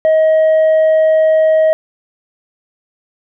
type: tone with tanh clipping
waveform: triangle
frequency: 632 Hz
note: D#5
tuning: 27 cents sharp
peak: -8 dBFS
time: 0.05-1.73 s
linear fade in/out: 0 ms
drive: 7 dB
effects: none